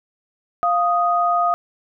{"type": "tone pair together", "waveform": "sine", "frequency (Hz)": [698.5, 1244.6], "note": ["F5", "D#6"], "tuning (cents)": [0, 0], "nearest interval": "minor seventh", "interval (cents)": 1000, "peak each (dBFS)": -18, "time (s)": [0.63, 1.54], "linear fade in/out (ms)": 0, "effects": []}